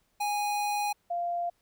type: tone pair in turn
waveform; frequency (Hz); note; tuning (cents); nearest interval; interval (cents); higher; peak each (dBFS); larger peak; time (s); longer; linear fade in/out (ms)
square / sine; 826 / 694.6; G#5 / F5; -10 / -10; minor third; 300; first; -28; neither; 0.2-0.93 / 1.1-1.5; first; 10
effects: pink hiss -72 dBFS RMS until 1.61 s